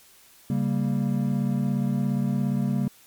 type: chord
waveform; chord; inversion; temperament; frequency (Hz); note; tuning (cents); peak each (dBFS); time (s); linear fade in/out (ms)
triangle; G diminished; second; equal; 138.59 / 196 / 233.1; Db3 / G3 / Bb3; 0 / 0 / 0; -24 / -24 / -25; 0.5-2.88; 2
effects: white hiss -54 dBFS RMS until 3.06 s + MP3 96 kbps